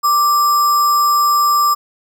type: tone with sample-and-hold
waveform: sine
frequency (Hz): 1174.7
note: D6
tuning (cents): 0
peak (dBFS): -10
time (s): 0.03-1.75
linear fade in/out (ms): 20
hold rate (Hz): 6300
effects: none